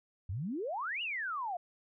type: exponential two-way sweep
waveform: sine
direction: up then down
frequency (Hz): 82.41 to 2960 to 677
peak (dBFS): -34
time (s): 0.29-1.57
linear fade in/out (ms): 5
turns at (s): 1.02
effects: none